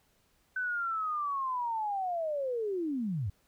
sine linear sweep, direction down, 1525 to 85.3 Hz, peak -30 dBFS, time 0.56-3.3 s, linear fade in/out 5 ms, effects pink hiss -70 dBFS RMS until 3.47 s

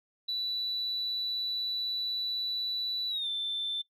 sine tone with pitch glide, 3958 to 3547 Hz, B7 to A7, +3 to +13 cents, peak -29 dBFS, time 0.28-3.82 s, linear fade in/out 10 ms, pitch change -190 cents, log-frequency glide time 3.09-3.28 s, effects noise-tail reverb RT60 0.1 s tail -17 dB re dry + tanh soft clip ceiling -26 dBFS

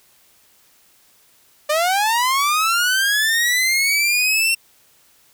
sawtooth linear sweep, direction up, 587.3 to 2732 Hz, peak -12 dBFS, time 1.69-4.55 s, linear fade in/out 10 ms, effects white hiss -55 dBFS RMS until 5.33 s

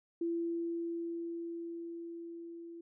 sine tone with level ramp, 337.3 Hz, E4, 40 cents sharp, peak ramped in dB -31 to -45 dBFS, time 0.21-2.81 s, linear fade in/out 5 ms, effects none

